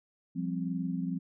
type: chord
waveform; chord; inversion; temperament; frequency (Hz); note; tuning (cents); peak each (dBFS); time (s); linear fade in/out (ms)
sine; F suspended second; none; just; 174.61 / 196.44 / 261.9; F3 / G3 / C4; 0 / +4 / +2; -33 / -37 / -35; 0.35-1.19; 20
effects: none